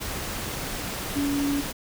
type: tone in noise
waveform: sine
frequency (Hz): 283.5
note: C#4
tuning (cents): +39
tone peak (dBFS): -23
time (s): 1.15-1.62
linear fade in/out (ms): 20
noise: pink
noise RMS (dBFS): -32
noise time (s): 0-1.73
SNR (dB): +6
effects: none